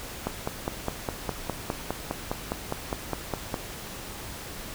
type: click train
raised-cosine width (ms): 1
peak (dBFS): -13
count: 17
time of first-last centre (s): 0.27-3.542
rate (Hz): 4.89
effects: pink hiss -39 dBFS RMS until 4.74 s